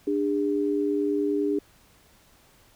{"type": "tone pair together", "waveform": "sine", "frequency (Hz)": [295.8, 405.4], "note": ["D4", "G#4"], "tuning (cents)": [13, -42], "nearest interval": "perfect fourth", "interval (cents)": 545, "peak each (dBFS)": -25, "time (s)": [0.07, 1.59], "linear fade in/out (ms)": 5, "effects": ["pink hiss -58 dBFS RMS until 2.75 s"]}